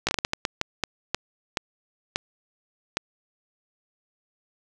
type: slowing click train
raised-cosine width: 0.2 ms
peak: -6 dBFS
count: 14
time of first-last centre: 0.07-2.97 s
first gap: 17 ms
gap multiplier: 1.38
effects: none